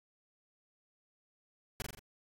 pink noise with echo, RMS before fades -37 dBFS, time 1.8-1.82 s, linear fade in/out 0 ms, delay 43 ms, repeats 4, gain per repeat -4 dB, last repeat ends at 1.992 s, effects AAC 48 kbps

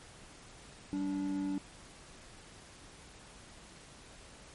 triangle tone pair together, 192.8 / 288.7 Hz, G3 / D4, -28 / -30 cents, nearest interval perfect fifth, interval 698 cents, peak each -37 / -31 dBFS, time 0.93-1.58 s, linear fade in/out 0 ms, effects pink hiss -54 dBFS RMS until 4.54 s + MP3 48 kbps

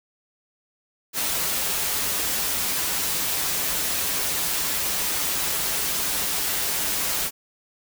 white noise with comb filter, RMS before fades -25 dBFS, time 1.13-7.31 s, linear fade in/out 50 ms, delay 8.5 ms, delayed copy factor -0.55, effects none

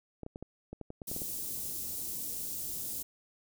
clicks, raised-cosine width 2 ms, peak -28 dBFS, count 11, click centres 0.233 / 0.264 / 0.359 / 0.426 / 0.73 / 0.813 / 0.904 / 1.018 / 1.115 / 1.164 / 1.219 s
white band-stop noise, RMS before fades -38 dBFS, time 1.07-3.03 s, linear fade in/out 10 ms, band 340 to 7200 Hz, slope 12 dB/octave
effects none

